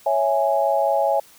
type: chord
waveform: sine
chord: C# minor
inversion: none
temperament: equal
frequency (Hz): 554.4 / 659.3 / 830.6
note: C#5 / E5 / G#5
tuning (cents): 0 / 0 / 0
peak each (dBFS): -21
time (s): 0.06-1.2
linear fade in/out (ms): 5
effects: white hiss -50 dBFS RMS until 1.38 s